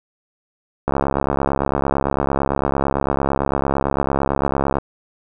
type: click train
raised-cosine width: 1 ms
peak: -4 dBFS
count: 270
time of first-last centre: 0.88-4.784 s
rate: 68.9 Hz
effects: none